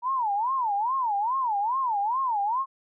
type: tone with vibrato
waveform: sine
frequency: 928 Hz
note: A#5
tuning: 8 cents flat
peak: -23 dBFS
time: 0.02-2.66 s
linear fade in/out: 50 ms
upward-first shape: sine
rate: 2.4 Hz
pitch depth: 260 cents each way
effects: none